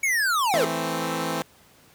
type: linear sweep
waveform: square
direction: down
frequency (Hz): 2253 to 392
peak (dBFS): -21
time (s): 0.03-0.65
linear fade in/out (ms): 5
type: chord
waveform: 10% pulse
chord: A minor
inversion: second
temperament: equal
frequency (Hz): 164.81 / 220 / 261.6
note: E3 / A3 / C4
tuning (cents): 0 / 0 / 0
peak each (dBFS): -20 / -24 / -21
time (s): 0.54-1.42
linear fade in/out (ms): 0
effects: pink hiss -55 dBFS RMS until 1.94 s + high-pass 80 Hz 12 dB/octave